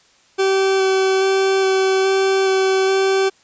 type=tone with vibrato; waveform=40% pulse; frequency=384.1 Hz; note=G4; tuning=35 cents flat; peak=-13 dBFS; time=0.38-3.3 s; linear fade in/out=20 ms; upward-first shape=square; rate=1.2 Hz; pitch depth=8 cents each way; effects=white hiss -54 dBFS RMS until 3.43 s + resampled to 16000 Hz